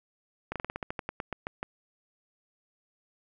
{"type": "slowing click train", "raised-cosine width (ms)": 0.5, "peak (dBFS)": -18, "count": 14, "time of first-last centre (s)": [0.52, 1.629], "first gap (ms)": 37, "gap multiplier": 1.13, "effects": []}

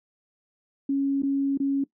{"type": "tone with dropouts", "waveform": "sine", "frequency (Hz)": 276.2, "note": "C#4", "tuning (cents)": -6, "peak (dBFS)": -21, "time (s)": [0.89, 1.84], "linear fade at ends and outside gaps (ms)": 5, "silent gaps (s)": [[1.222, 1.232], [1.575, 1.6]], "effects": ["noise-tail reverb RT60 0.1 s tail -19 dB re dry"]}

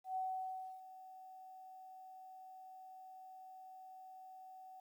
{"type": "tone with ADSR envelope", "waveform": "sine", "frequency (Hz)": 752, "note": "F#5", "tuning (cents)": 28, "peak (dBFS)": -36, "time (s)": [0.04, 4.8], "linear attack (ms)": 120, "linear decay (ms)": 640, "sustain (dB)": -16, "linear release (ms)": 4, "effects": ["12-bit"]}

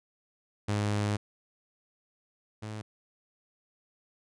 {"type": "tone pair in turn", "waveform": "sawtooth", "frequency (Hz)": [103.83, 107.53], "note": ["G#2", "A2"], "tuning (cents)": [0, -39], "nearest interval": "minor second", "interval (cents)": 61, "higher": "second", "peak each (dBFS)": [-23, -33], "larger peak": "first", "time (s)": [[0.68, 1.17], [2.62, 2.82]], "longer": "first", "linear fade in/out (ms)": 10, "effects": ["resampled to 22050 Hz"]}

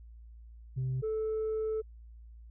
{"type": "tone pair in turn", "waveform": "sine", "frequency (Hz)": [130, 437.3], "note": ["C3", "A4"], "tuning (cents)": [-11, -11], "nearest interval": "octave + major sixth", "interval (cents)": 2100, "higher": "second", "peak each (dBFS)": -28, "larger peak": "neither", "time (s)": [[0.76, 1.02], [1.02, 1.82]], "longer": "second", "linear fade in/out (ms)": 20, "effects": ["tanh soft clip ceiling -28 dBFS", "added 57 Hz sine -48 dBFS peak until 2.5 s"]}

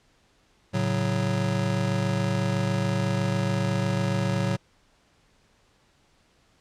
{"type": "chord", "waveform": "square", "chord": "F# minor", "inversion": "first", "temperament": "just", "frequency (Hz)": [111, 138.75, 185], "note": ["A2", "C#3", "F#3"], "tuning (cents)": [16, 2, 0], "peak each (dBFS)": [-28, -30, -28], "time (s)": [0.73, 4.57], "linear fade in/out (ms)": 20, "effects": ["pink hiss -63 dBFS RMS until 6.6 s", "low-pass 7000 Hz 12 dB/octave"]}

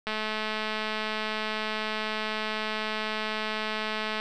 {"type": "click train", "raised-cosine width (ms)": 0.3, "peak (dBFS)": -15, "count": 893, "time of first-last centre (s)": [0.07, 4.2], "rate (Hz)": 216, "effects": []}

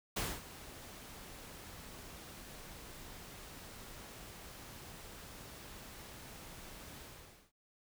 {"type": "noise with ADSR envelope", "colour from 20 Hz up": "pink", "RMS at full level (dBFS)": -35, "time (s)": [0.16, 7.52], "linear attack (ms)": 11, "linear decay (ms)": 230, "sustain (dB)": -16, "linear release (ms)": 490, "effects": []}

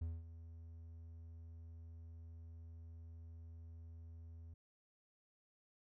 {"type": "tone with ADSR envelope", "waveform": "triangle", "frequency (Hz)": 82.41, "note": "E2", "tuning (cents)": 0, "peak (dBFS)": -36, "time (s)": [0.01, 4.54], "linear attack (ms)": 8, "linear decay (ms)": 210, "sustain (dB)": -13, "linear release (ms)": 5, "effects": []}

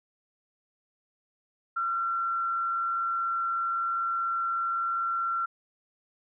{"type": "tone with frequency modulation", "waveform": "sine", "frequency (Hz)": 1362, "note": "F6", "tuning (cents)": -44, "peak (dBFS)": -26, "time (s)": [1.76, 5.46], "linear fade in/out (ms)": 10, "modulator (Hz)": 101, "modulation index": 0.37, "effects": []}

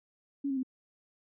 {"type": "tone with pitch steps", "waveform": "sine", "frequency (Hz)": [280, 269.4, 259.1], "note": ["C#4", "C#4", "C4"], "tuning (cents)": [18, -49, -17], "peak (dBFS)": -29, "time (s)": [0.44, 0.632], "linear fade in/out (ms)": 10, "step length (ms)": 64, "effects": []}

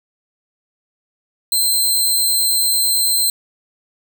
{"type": "tone", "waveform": "10% pulse", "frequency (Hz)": 4113, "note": "C8", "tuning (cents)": -30, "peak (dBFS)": -7, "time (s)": [1.52, 3.3], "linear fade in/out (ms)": 2, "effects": []}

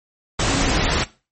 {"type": "tone in noise", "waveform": "sine", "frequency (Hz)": 274.8, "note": "C#4", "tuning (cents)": -15, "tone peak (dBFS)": -24, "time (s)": [0.49, 0.7], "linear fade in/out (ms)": 5, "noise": "pink", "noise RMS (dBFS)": -19, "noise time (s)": [0.39, 1.04], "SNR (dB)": -8, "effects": ["noise-tail reverb RT60 0.3 s tail -18 dB re dry", "MP3 32 kbps"]}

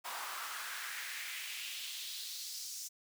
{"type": "noise with high-pass filter sweep", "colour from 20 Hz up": "pink", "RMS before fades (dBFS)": -43, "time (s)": [0.04, 2.89], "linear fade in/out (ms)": 20, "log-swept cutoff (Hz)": [930, 6100], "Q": 2.3, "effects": []}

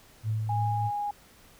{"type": "tone with tremolo", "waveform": "sine", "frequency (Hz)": 109.2, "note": "A2", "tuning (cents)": -13, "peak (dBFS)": -25, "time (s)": [0.23, 0.91], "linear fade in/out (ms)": 50, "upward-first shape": "triangle", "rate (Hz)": 3.2, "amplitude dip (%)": 35}
{"type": "tone", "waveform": "sine", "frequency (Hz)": 823, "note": "G#5", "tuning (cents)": -16, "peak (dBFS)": -28, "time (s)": [0.49, 1.11], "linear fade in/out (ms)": 5}
{"effects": ["pink hiss -56 dBFS RMS until 1.59 s"]}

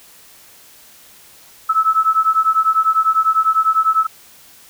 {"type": "beating tone pair", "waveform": "sine", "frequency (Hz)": [1300, 1310], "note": ["E6", "E6"], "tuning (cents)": [-24, -11], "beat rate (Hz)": 10, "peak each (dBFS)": -15, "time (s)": [1.69, 4.07], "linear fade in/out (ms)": 10, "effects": ["white hiss -45 dBFS RMS until 4.69 s"]}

